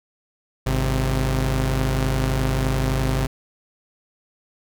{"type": "tone pair together", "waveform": "sawtooth", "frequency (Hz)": [51.57, 131.3], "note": ["G#1", "C3"], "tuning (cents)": [-11, 6], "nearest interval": "octave + major third", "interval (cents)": 1617, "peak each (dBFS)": -18, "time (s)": [0.66, 3.27], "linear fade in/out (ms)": 10, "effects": []}